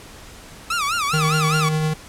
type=tone with vibrato; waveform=sawtooth; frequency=1258 Hz; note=D#6; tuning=19 cents sharp; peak=-16 dBFS; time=0.7-1.69 s; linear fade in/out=5 ms; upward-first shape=sine; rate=4.9 Hz; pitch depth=200 cents each way
type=tone with tremolo; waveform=square; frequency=155.56 Hz; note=D#3; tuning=in tune; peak=-18 dBFS; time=1.13-1.94 s; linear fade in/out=10 ms; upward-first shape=sine; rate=10 Hz; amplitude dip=25%
effects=pink hiss -41 dBFS RMS until 2.08 s + low-pass 11000 Hz 12 dB/octave